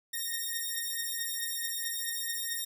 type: beating tone pair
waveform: 5% pulse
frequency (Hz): 1848 / 1852.6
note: A#6 / A#6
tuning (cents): -16 / -11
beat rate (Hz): 4.6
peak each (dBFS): -25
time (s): 0.13-2.65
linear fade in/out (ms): 10
effects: none